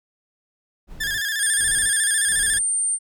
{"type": "noise bursts", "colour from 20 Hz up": "brown", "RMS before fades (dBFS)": -38, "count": 3, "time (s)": [0.87, 2.62], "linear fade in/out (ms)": 50, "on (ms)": 350, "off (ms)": 350}
{"type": "tone with vibrato", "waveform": "sawtooth", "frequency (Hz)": 1700, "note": "G#6", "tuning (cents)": 40, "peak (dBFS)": -19, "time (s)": [1, 2.59], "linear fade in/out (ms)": 10, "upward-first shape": "square", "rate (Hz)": 14, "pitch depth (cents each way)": 62}
{"type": "tone", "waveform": "sine", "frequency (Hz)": 8890, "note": "C#9", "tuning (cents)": 4, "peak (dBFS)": -19, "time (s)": [1.38, 2.99], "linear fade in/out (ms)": 50}
{"effects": []}